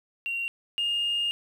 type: tone pair in turn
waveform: sine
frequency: 2757 / 2831 Hz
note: F7 / F7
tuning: -23 / +23 cents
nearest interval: unison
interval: 46 cents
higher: second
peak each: -27 / -23 dBFS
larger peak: second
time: 0.26-0.48 / 0.78-1.31 s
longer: second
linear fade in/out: 0 ms
effects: tanh soft clip ceiling -21 dBFS + 9-bit